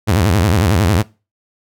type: tone with vibrato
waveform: sawtooth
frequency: 94.6 Hz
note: F#2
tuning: 39 cents sharp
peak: -7 dBFS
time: 0.07-1.03 s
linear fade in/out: 20 ms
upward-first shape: sine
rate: 11 Hz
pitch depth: 280 cents each way
effects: noise-tail reverb RT60 0.3 s tail -22 dB re dry